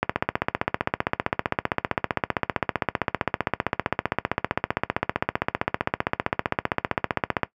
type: click train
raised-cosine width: 0.5 ms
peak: -5 dBFS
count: 115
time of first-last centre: 0.03-7.433 s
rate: 15.4 Hz
effects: noise-tail reverb RT60 0.1 s tail -17 dB re dry + high-pass 80 Hz 12 dB/octave